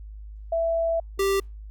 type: tone pair in turn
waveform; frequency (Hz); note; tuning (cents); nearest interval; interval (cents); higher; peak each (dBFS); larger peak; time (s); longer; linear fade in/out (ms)
sine / square; 663 / 392.2; E5 / G4; +10 / +1; major sixth; 909; first; -21; neither; 0.52-1 / 1.19-1.4; first; 5
effects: added 52 Hz sine -37 dBFS peak until 1.7 s + Opus 48 kbps